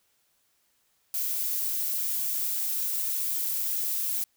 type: noise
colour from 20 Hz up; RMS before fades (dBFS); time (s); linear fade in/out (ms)
violet; -29; 1.14-4.24; 2
effects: white hiss -70 dBFS RMS until 4.36 s